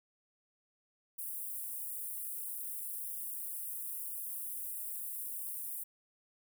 white high-pass noise, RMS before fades -41 dBFS, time 1.18-5.84 s, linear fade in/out 10 ms, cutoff 9100 Hz, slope 48 dB/octave, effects none

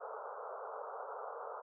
pink band-pass noise, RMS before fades -45 dBFS, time 0-1.62 s, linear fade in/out 20 ms, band 430 to 1400 Hz, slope 96 dB/octave, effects none

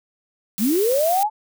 blue noise, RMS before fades -28 dBFS, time 0.58-1.23 s, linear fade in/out 0 ms
sine linear sweep, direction up, 179.4 to 880 Hz, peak -16 dBFS, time 0.58-1.3 s, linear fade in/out 50 ms
clicks, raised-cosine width 0.3 ms, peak -24 dBFS, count 2, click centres 0.755 / 0.919 s
effects none

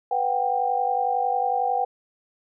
sine tone cluster, 495.1 / 737 / 788 Hz, B4 / F#5 / G5, +4 / -7 / +9 cents, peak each -29 / -25 / -23 dBFS, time 0.11-1.85 s, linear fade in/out 5 ms, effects none

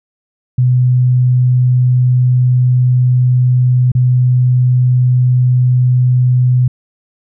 sine tone with dropouts, 125.6 Hz, B2, 30 cents sharp, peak -7 dBFS, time 0.58-6.68 s, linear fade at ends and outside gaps 5 ms, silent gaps 3.918-3.95 s, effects none

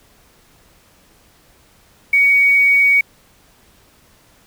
sine tone with quantisation, 2246 Hz, C#7, 22 cents sharp, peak -9 dBFS, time 2.13-3.01 s, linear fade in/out 5 ms, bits 6, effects pink hiss -52 dBFS RMS until 4.46 s

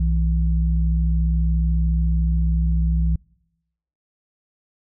sine tone pair together, 61.74 / 164.83 Hz, B1 / E3, 0 / 0 cents, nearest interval octave + perfect fourth, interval 1700 cents, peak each -17 / -23 dBFS, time 0-3.16 s, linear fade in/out 5 ms, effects noise-tail reverb RT60 0.9 s tail -26 dB re dry

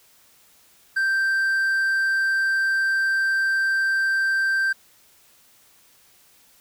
triangle tone, 1568 Hz, G6, in tune, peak -17 dBFS, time 0.96-4.73 s, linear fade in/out 10 ms, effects white hiss -56 dBFS RMS until 6.6 s

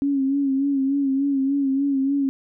sine tone with vibrato, 274.8 Hz, C#4, 15 cents flat, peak -18 dBFS, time 0.02-2.29 s, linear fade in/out 0 ms, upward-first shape sine, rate 3.4 Hz, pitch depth 51 cents each way, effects none

